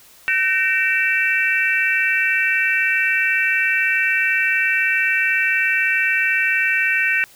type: tone cluster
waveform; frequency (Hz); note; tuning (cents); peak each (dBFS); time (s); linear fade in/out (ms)
sine; 1527 / 1847 / 2320 / 2676; G6 / A#6 / D7 / E7; -46 / -16 / -22 / +25; -21; 0.28-7.24; 0
effects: white hiss -48 dBFS RMS until 7.35 s